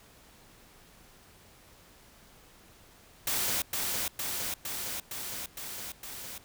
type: noise with echo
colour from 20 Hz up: white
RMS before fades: -30 dBFS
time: 3.27-3.62 s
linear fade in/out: 2 ms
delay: 460 ms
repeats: 6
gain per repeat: -2 dB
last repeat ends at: 6.38 s
effects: pink hiss -57 dBFS RMS until 6.44 s